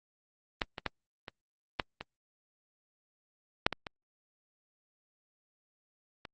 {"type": "clicks", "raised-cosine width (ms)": 0.3, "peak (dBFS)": [-11, -21, -14, -25, -12, -22, -6, -17, -22, -26], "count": 10, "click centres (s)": [0.618, 0.782, 0.863, 1.282, 1.798, 2.01, 3.665, 3.727, 3.868, 6.252], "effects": ["Opus 24 kbps"]}